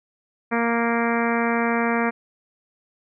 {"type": "harmonic tone", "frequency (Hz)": 233.1, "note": "A#3", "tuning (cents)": 0, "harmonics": [1, 2, 3, 4, 5, 6, 7, 8, 9, 10], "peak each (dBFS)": [-23, -26, -28, -29, -30, -31, -31, -32, -33, -33], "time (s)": [0.51, 2.11], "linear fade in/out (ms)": 20, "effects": []}